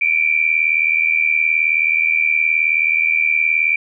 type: tone pair together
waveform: sine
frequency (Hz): 2310 / 2389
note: D7 / D7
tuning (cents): -29 / +29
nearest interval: minor second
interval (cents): 58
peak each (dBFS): -16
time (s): 0.01-3.76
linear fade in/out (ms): 5
effects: none